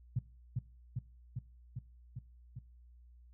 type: tone with echo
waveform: sine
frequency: 123.47 Hz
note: B2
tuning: in tune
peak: -29 dBFS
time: 0.16-0.19 s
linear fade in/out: 5 ms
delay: 400 ms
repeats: 6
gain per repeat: -2 dB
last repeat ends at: 2.59 s
effects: noise-tail reverb RT60 0.4 s tail -21 dB re dry + added 60 Hz sine -56 dBFS peak until 3.33 s